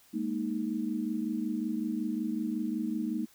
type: chord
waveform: sine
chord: Ab suspended second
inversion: none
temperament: equal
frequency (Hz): 207.7 / 233.1 / 311.1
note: Ab3 / Bb3 / Eb4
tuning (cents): 0 / 0 / 0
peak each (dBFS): -35 / -33 / -34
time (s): 0.13-3.26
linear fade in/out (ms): 20
effects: white hiss -61 dBFS RMS until 3.34 s